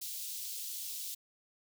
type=high-pass noise; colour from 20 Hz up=white; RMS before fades=-41 dBFS; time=0.01-1.15 s; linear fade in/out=10 ms; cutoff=3300 Hz; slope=24 dB/octave; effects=none